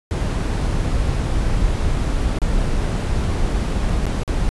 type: noise with dropouts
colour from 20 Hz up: brown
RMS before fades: -19 dBFS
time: 0.11-4.49 s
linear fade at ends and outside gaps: 0 ms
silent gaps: 2.387-2.418 / 3.89-3.894 / 4.055-4.067 / 4.234-4.278 s
effects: resampled to 24000 Hz